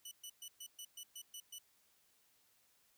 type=tone bursts; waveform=15% pulse; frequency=2967 Hz; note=F#7; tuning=4 cents sharp; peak=-40 dBFS; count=9; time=0.05-1.586 s; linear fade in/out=5 ms; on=64 ms; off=120 ms; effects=white hiss -73 dBFS RMS until 2.97 s